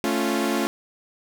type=chord; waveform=sawtooth; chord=A augmented; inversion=none; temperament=equal; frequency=220 / 277.2 / 349.2 Hz; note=A3 / C#4 / E#4; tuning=0 / 0 / 0 cents; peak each=-22 dBFS; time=0.04-0.67 s; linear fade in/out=0 ms; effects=none